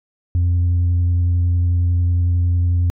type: tone with vibrato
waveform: sine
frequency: 87.5 Hz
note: F2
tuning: 4 cents sharp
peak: -11 dBFS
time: 0.35-2.9 s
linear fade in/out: 0 ms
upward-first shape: square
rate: 11 Hz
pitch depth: 10 cents each way
effects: tanh soft clip ceiling -12 dBFS